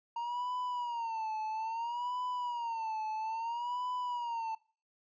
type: tone with vibrato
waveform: triangle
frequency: 930 Hz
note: A#5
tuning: 4 cents flat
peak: -32 dBFS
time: 0.16-4.55 s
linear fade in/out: 5 ms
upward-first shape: sine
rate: 0.6 Hz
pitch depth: 120 cents each way
effects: noise-tail reverb RT60 0.4 s tail -22 dB re dry + resampled to 16000 Hz